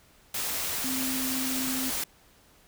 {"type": "tone in noise", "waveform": "sine", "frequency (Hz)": 260.7, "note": "C4", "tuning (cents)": -6, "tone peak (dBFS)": -31, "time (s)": [0.84, 1.9], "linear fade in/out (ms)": 5, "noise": "white", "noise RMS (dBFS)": -31, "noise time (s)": [0.34, 2.04], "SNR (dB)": -3, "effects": ["pink hiss -59 dBFS RMS until 2.67 s"]}